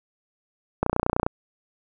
click train, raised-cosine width 1 ms, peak -7 dBFS, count 14, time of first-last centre 0.83-1.265 s, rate 29.9 Hz, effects none

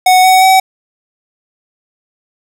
square tone with pitch steps, 740 / 749.5 / 759 Hz, F#5 / F#5 / F#5, 0 / +22 / +44 cents, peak -5 dBFS, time 0.06-0.6 s, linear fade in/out 5 ms, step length 180 ms, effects none

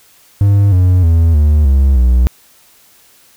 triangle tone with pitch steps, 100.5 / 91.1 / 82.58 / 74.86 / 67.86 / 61.51 Hz, G2 / F#2 / E2 / D2 / C#2 / B1, +44 / -26 / +4 / +34 / -36 / -6 cents, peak -4 dBFS, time 0.41-2.27 s, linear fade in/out 0 ms, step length 310 ms, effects white hiss -47 dBFS RMS until 3.36 s

